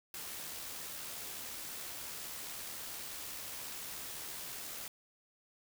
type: noise with amplitude modulation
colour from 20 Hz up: white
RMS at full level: -43 dBFS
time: 0.14-4.88 s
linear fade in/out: 2 ms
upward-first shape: sine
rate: 74.3 Hz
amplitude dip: 25%
effects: none